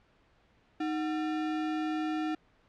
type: tone with sample-and-hold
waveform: sine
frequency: 311.1 Hz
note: D#4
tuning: in tune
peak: -29 dBFS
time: 0.8-2.35 s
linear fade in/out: 5 ms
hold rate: 1050 Hz
effects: pink hiss -66 dBFS RMS until 2.68 s + low-pass 3000 Hz 12 dB/octave